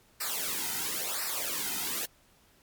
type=noise with flanger; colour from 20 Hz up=white; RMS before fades=-33 dBFS; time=0.2-2.06 s; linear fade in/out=10 ms; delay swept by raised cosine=0.3 to 1.8 ms; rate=0.97 Hz; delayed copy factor=-0.85; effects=pink hiss -63 dBFS RMS until 2.62 s + MP3 96 kbps